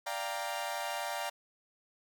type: chord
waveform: sawtooth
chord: G minor seventh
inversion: second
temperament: equal with one note detuned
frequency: 587.3 / 698.5 / 790.4 / 932.3 Hz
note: D5 / F5 / G5 / Bb5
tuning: 0 / 0 / +14 / 0 cents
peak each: -37 / -36 / -37 / -36 dBFS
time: 0.06-1.3 s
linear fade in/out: 10 ms
effects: none